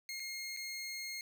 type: tone with dropouts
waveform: 20% pulse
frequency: 2140 Hz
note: C7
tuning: 38 cents sharp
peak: -35 dBFS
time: 0.09-1.21 s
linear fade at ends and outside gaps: 1 ms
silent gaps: 0.197-0.201 / 0.565-0.571 s
effects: none